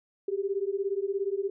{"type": "beating tone pair", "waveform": "sine", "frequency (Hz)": [386.5, 403.5], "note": ["G4", "G#4"], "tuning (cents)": [-24, -50], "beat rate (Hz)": 17, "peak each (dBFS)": [-30, -30], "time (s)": [0.28, 1.5], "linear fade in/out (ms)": 5, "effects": []}